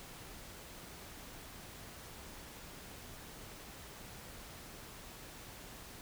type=silence; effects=pink hiss -51 dBFS RMS until 6.01 s